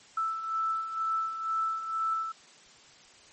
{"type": "beating tone pair", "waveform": "sine", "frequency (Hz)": [1318.5, 1320.6], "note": ["E6", "E6"], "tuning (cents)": [0, 3], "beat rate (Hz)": 2.1, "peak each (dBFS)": [-36, -29], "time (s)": [0.17, 2.32], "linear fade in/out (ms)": 5, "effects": ["white hiss -55 dBFS RMS until 3.32 s", "MP3 32 kbps"]}